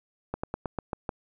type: slowing click train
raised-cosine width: 1 ms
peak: -16 dBFS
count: 7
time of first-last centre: 0.34-1.092 s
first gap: 95 ms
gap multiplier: 1.11
effects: none